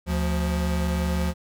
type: tone pair together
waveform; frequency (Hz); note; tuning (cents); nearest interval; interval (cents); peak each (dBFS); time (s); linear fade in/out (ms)
square; 74 / 176.13; D2 / F3; +14 / +15; octave + minor third; 1501; -25 / -27; 0.06-1.34; 50
effects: none